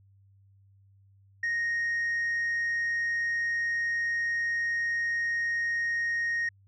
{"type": "tone", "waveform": "sine", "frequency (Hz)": 1864.7, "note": "A#6", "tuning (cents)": 0, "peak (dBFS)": -24, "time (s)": [1.43, 6.49], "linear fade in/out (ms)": 5, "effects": ["tanh soft clip ceiling -25 dBFS", "added 98 Hz sine -57 dBFS peak until 6.67 s"]}